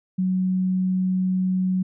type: tone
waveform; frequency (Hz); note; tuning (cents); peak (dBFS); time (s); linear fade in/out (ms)
sine; 185.6; F#3; +6; -19; 0.18-1.83; 10
effects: none